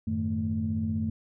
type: tone cluster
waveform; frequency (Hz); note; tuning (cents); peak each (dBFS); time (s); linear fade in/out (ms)
sine; 91 / 106.6 / 153.8 / 221.6; F#2 / G#2 / D#3 / A3; -28 / +46 / -20 / +13; -31 / -36 / -37 / -28; 0.07-1.1; 5
effects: tanh soft clip ceiling -17 dBFS